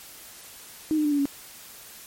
sine tone with pitch steps, 311.1 / 302.9 / 295 / 287.3 / 279.7 Hz, D#4 / D#4 / D4 / D4 / C#4, 0 / -46 / +8 / -38 / +16 cents, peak -20 dBFS, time 0.91-1.255 s, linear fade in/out 0 ms, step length 69 ms, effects white hiss -45 dBFS RMS until 2.06 s + MP3 64 kbps

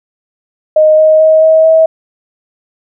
sine tone with pitch steps, 620 / 625.8 / 631.6 / 637.4 / 643.3 Hz, D#5 / D#5 / D#5 / D#5 / E5, -6 / +10 / +26 / +42 / -42 cents, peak -3 dBFS, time 0.76-1.86 s, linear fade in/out 5 ms, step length 220 ms, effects none

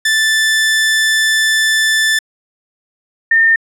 sawtooth / sine tone pair in turn, 1760 / 1813.7 Hz, A6 / A#6, 0 / -48 cents, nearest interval minor second, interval 52 cents, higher second, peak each -7 / -7 dBFS, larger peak neither, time 0.05-2.19 / 3.31-3.56 s, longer first, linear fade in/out 5 ms, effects low-pass 11000 Hz 12 dB/octave

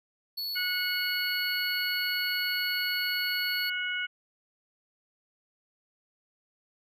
square tone, 4413 Hz, C#8, 9 cents flat, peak -32 dBFS, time 0.37-3.7 s, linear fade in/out 10 ms
harmonic tone, 731 Hz, F#5, 21 cents flat, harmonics 2 / 3 / 4, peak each -32 / -34 / -35 dBFS, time 0.55-4.07 s, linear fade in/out 20 ms
effects none

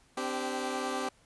15% pulse chord, C suspended second, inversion none, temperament equal with one note detuned, 258 / 293.7 / 392 Hz, C4 / D4 / G4, -24 / 0 / 0 cents, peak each -29 / -33 / -29 dBFS, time 0.17-1.09 s, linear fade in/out 5 ms, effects pink hiss -64 dBFS RMS until 1.25 s + resampled to 24000 Hz

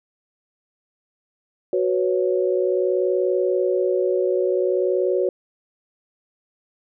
sine chord, F# suspended fourth, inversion none, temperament equal, 370 / 493.9 / 554.4 Hz, F#4 / B4 / C#5, 0 / 0 / 0 cents, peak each -20 / -24 / -23 dBFS, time 1.73-5.29 s, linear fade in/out 2 ms, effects none

